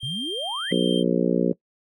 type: tone with pitch glide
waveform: triangle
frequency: 3179 to 3159 Hz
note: G7 to G7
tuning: +24 to +13 cents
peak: -26 dBFS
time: 0-1.04 s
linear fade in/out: 50 ms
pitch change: -11 cents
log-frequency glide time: 0.35-0.91 s
type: exponential sweep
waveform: sine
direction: up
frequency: 116.9 to 2086 Hz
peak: -30 dBFS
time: 0.03-0.72 s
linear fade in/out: 0 ms
type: harmonic tone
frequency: 59.8 Hz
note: A#1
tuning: 45 cents sharp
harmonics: 3 / 4 / 5 / 6 / 7 / 8 / 9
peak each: -24 / -25 / -26 / -27 / -27 / -28 / -29 dBFS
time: 0.71-1.53 s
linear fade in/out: 10 ms
effects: noise-tail reverb RT60 0.1 s tail -22 dB re dry